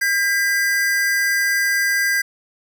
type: tone pair together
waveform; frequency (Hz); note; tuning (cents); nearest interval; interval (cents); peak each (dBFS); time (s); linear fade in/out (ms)
square; 1608 / 1987.8; G6 / B6; +44 / +11; major third; 367; -19 / -21; 0.01-2.22; 10
effects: none